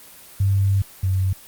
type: tone pair in turn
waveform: sine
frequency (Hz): 98 / 94.42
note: G2 / F#2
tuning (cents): 0 / +36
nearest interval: minor second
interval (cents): 64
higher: first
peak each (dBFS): -15 / -17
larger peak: first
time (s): 0.4-0.82 / 1.03-1.33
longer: first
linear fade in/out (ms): 5
effects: white hiss -44 dBFS RMS until 1.47 s + Opus 24 kbps